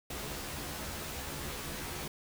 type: noise with comb filter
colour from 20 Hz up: pink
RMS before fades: -40 dBFS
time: 0.1-2.08 s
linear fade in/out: 5 ms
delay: 14 ms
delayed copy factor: +1
effects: none